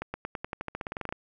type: accelerating click train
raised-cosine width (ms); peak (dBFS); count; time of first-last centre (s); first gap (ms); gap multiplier
0.5; -18; 17; 0.02-1.125; 120; 0.92
effects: none